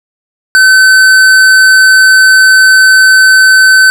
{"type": "tone with hard clipping", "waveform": "sine", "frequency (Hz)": 1527, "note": "G6", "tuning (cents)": -46, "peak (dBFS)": -3, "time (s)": [0.55, 3.9], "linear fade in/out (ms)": 0, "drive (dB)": 13, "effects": []}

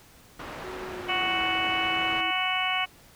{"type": "low-pass noise", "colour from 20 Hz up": "white", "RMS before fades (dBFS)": -39, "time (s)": [0.39, 2.21], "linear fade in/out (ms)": 5, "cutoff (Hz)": 1500, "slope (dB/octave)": 12}
{"type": "tone with pitch glide", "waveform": "sine", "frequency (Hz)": [370.5, 330.1], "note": ["F#4", "E4"], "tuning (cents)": [2, 2], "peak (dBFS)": -37, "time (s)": [0.64, 2.31], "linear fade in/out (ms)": 5, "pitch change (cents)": -200, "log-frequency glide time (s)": [0.91, 1.4]}
{"type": "harmonic tone", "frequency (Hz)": 370.7, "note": "F#4", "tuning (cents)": 3, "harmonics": [2, 3, 4, 5, 6, 7, 8], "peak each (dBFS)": [-31, -32, -36, -38, -30, -33, -30], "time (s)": [1.08, 2.86], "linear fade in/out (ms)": 20}
{"effects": ["pink hiss -54 dBFS RMS until 3.15 s"]}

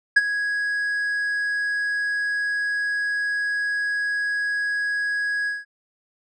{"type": "tone with ADSR envelope", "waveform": "triangle", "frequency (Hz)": 1661.2, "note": "G#6", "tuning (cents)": 0, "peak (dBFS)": -7, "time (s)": [0.16, 5.65], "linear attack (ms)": 10, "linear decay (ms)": 32, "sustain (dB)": -13, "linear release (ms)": 180, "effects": ["resampled to 22050 Hz"]}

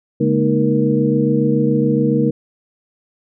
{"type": "tone cluster", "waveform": "sine", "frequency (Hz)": [142.3, 209.6, 236.6, 310.7, 471.9], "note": ["C#3", "G#3", "A#3", "D#4", "A#4"], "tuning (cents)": [46, 16, 26, -2, 21], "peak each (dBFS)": -19, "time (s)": [0.2, 2.31], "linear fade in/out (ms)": 10, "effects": []}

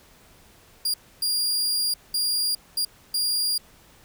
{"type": "tone bursts at uneven times", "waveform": "sawtooth", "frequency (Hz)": 4814, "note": "D8", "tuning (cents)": 42, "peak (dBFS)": -19, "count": 5, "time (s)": [[0.85, 0.94], [1.22, 1.94], [2.14, 2.55], [2.77, 2.85], [3.14, 3.58]], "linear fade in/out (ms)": 5, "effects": ["pink hiss -54 dBFS RMS until 4.04 s"]}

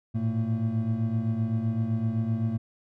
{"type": "tone cluster", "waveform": "triangle", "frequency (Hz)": [108.1, 115.9, 225.4], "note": ["A2", "A#2", "A3"], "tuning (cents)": [-30, -10, 42], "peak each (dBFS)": -27, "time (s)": [0.14, 2.58], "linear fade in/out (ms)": 20, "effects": []}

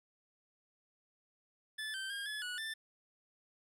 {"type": "tone with pitch steps", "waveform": "25% pulse", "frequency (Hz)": [1740, 1555, 1616, 1712, 1467, 1774], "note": ["A6", "G6", "G#6", "A6", "F#6", "A6"], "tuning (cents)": [-20, -14, -48, -48, -15, 14], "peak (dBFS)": -35, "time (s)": [1.78, 2.74], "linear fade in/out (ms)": 10, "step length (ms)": 160, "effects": ["low-pass 11000 Hz 12 dB/octave"]}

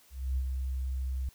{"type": "tone with ADSR envelope", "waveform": "sine", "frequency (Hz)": 65.1, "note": "C2", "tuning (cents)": -8, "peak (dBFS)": -26, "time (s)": [0.1, 1.29], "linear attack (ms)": 270, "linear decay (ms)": 60, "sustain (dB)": -4, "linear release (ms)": 3, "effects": ["white hiss -61 dBFS RMS until 1.34 s"]}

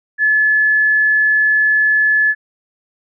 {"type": "tone", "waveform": "sine", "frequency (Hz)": 1720, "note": "A6", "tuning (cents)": -40, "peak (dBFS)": -10, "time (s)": [0.18, 2.35], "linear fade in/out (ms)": 50, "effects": []}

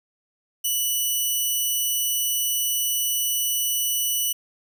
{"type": "tone", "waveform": "5% pulse", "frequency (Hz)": 2960, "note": "F#7", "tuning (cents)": 0, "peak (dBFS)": -13, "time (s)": [0.64, 4.33], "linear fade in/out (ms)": 10, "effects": []}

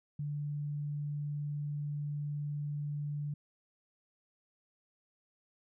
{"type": "tone", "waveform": "sine", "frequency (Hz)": 146.5, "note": "D3", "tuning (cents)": -4, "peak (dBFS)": -34, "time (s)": [0.19, 3.34], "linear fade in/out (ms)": 5, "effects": []}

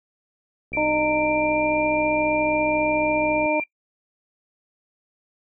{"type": "click train", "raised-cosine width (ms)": 2, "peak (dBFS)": -25, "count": 176, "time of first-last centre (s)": [0.72, 3.459], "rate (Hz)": 63.9}
{"type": "tone with pitch glide", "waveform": "sine", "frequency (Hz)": [2349, 2374], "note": ["D7", "D7"], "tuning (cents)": [0, 18], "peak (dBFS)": -25, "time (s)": [0.73, 3.64], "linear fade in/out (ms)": 5, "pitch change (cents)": 18, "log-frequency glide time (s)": [0.85, 1.7]}
{"type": "harmonic tone", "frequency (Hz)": 305, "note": "D#4", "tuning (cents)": -34, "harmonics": [1, 2, 3], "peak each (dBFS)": [-25, -22, -25], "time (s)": [0.77, 3.6], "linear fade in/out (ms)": 2}
{"effects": ["noise-tail reverb RT60 0.1 s tail -22 dB re dry"]}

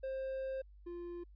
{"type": "tone pair in turn", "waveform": "triangle", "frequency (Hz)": [530, 348], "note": ["C5", "F4"], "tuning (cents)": [22, -6], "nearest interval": "perfect fifth", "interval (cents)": 728, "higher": "first", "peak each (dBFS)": [-35, -40], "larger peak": "first", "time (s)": [[0.03, 0.62], [0.86, 1.24]], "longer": "first", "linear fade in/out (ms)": 10, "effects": ["added 50 Hz sine -55 dBFS peak until 1.35 s", "resampled to 11025 Hz"]}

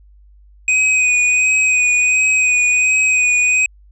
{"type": "tone with vibrato", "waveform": "square", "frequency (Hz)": 2499, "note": "D#7", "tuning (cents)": 7, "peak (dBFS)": -12, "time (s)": [0.68, 3.66], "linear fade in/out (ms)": 2, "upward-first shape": "sine", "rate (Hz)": 1.4, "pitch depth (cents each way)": 26, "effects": ["added 50 Hz sine -43 dBFS peak until 3.91 s", "resampled to 24000 Hz"]}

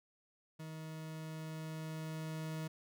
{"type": "tone with level ramp", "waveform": "40% pulse", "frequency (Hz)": 158.1, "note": "D#3", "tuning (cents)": 28, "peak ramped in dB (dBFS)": [-44, -38], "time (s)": [0.59, 2.68], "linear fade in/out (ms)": 10, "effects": []}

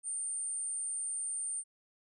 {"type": "tone", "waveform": "sine", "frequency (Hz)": 8930, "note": "C#9", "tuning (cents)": 12, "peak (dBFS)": -34, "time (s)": [0.03, 1.64], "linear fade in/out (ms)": 50, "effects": []}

